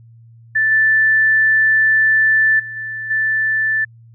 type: tone with level steps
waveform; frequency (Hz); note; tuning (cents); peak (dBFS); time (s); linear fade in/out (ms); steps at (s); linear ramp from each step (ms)
sine; 1760; A6; 0; -12 / -10 / -26 / -23 / -14; 0.55-3.85; 10; 0.71 / 2.59 / 2.76 / 3.1; 10
effects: added 115 Hz sine -41 dBFS peak until 4.14 s